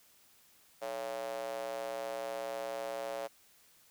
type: tone with high-pass filter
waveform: square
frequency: 62 Hz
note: B1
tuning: 7 cents sharp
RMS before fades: -39 dBFS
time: 0.81-3.28 s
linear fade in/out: 20 ms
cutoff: 590 Hz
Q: 5.1
effects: white hiss -64 dBFS RMS until 3.9 s